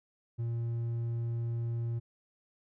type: tone with hard clipping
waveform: sine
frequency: 116.8 Hz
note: A#2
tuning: 4 cents sharp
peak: -32 dBFS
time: 0.38-2 s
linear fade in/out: 20 ms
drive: 3 dB
effects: none